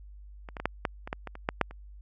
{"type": "clicks", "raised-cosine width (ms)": 0.5, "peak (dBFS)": [-27, -23, -20, -10, -11, -23, -16, -22, -27, -11, -7, -30], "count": 12, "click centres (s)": [0.488, 0.568, 0.6, 0.656, 0.852, 1.075, 1.129, 1.273, 1.354, 1.489, 1.613, 1.71], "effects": ["added 50 Hz sine -45 dBFS peak until 2.01 s"]}